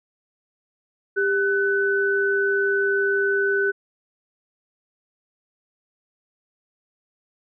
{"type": "tone pair together", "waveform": "sine", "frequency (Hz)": [397.2, 1501], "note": ["G4", "F#6"], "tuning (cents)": [23, 24], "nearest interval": "octave + major seventh", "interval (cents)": 2301, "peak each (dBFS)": -21, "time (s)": [1.16, 3.72], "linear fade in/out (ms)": 20, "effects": []}